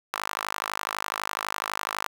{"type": "tone with high-pass filter", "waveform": "sawtooth", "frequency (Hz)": 52, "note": "G#1", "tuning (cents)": 3, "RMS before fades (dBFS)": -32, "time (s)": [0.13, 2.07], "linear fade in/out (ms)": 5, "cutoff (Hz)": 1100, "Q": 2.3, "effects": ["8-bit"]}